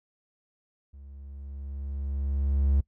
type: tone with level ramp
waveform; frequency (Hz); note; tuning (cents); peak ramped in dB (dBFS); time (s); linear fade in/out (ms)
triangle; 69.3; C#2; 0; -43 to -17; 0.93-2.81; 10
effects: noise-tail reverb RT60 0.1 s tail -21 dB re dry